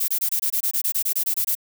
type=noise bursts; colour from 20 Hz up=violet; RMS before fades=-22 dBFS; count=15; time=0-1.552 s; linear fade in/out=10 ms; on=82 ms; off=23 ms; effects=none